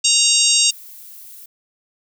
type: harmonic tone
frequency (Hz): 932.3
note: A#5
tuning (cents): 0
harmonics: 3 / 4 / 5 / 6 / 7 / 8 / 9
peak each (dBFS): -20 / -20 / -20 / -20 / -20 / -20 / -20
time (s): 0.04-0.71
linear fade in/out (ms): 10
type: noise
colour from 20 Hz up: violet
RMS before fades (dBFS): -39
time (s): 0.69-1.46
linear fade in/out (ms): 5
effects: none